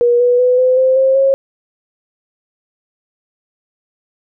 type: tone with pitch steps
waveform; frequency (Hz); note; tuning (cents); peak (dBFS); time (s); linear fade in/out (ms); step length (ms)
sine; 479.8 / 489.6 / 499.6 / 509.8 / 520.2 / 530.8 / 541.7; A#4 / B4 / B4 / C5 / C5 / C5 / C#5; +50 / -15 / +20 / -45 / -10 / +25 / -40; -8; 0.01-1.34; 0; 190
effects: none